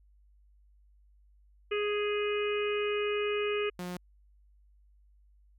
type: harmonic tone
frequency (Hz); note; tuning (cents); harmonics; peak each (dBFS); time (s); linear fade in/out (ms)
415.3; G#4; 0; 1 / 3 / 4 / 5 / 6 / 7; -29 / -39 / -44 / -42 / -38 / -41; 1.71-3.7; 10
type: tone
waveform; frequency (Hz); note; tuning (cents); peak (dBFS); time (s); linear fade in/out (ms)
sawtooth; 179; F3; +43; -32; 3.79-3.97; 2
effects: added 50 Hz sine -59 dBFS peak until 5.58 s